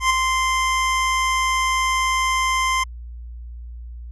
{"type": "tone with ADSR envelope", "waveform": "25% pulse", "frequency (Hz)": 1043, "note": "C6", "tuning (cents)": -6, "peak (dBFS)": -9, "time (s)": [0, 2.84], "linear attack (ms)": 100, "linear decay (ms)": 13, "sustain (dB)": -5, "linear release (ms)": 10, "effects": ["added 59 Hz sine -32 dBFS peak until 4.11 s", "resampled to 22050 Hz"]}